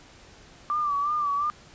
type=tone with vibrato; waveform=sine; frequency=1171 Hz; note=D6; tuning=5 cents flat; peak=-23 dBFS; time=0.7-1.5 s; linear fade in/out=0 ms; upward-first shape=sine; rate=2.8 Hz; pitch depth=62 cents each way; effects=pink hiss -51 dBFS RMS until 1.74 s + resampled to 16000 Hz